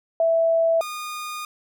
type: tone pair in turn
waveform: sine / sawtooth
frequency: 659.3 / 1223.6 Hz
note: E5 / D#6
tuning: 0 / -29 cents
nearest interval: major seventh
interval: 1071 cents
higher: second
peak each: -16 / -26 dBFS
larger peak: first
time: 0.2-0.81 / 0.81-1.45 s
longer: second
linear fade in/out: 2 ms
effects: none